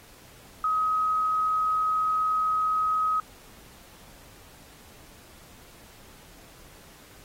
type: tone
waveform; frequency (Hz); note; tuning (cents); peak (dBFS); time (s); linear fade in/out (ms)
sine; 1266; D#6; +30; -22; 0.64-3.2; 2
effects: pink hiss -52 dBFS RMS until 7.24 s + AAC 48 kbps